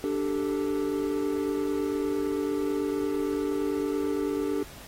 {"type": "chord", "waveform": "triangle", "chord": "D suspended fourth", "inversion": "none", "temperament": "just", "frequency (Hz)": [293.7, 391.6, 440.5], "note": ["D4", "G4", "A4"], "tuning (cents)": [0, -2, 2], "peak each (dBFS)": [-27, -28, -30], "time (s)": [0.04, 4.63], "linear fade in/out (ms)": 0, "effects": ["pink hiss -47 dBFS RMS until 4.87 s", "AAC 48 kbps"]}